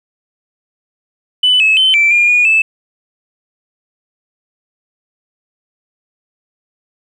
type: tone with pitch steps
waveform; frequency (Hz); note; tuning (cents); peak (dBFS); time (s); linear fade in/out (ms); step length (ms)
sine; 2996 / 2588 / 3068 / 2334 / 2411 / 2447 / 2626; F#7 / E7 / G7 / D7 / D7 / D#7 / E7; +21 / -32 / -38 / -11 / +45 / -29 / -7; -6; 1.43-2.62; 5; 170
effects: tanh soft clip ceiling -3 dBFS + 8-bit